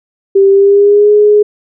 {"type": "tone with pitch glide", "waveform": "sine", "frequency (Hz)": [392, 417.7], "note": ["G4", "G#4"], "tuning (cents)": [0, 10], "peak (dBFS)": -3, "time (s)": [0.35, 1.43], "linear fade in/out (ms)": 10, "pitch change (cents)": 110, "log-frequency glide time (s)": [0.5, 1.11], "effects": []}